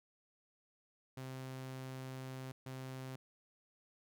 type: tone bursts at uneven times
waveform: sawtooth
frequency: 130.81 Hz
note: C3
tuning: in tune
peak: -40 dBFS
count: 2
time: 1.17-2.52 / 2.66-3.16 s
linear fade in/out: 5 ms
effects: none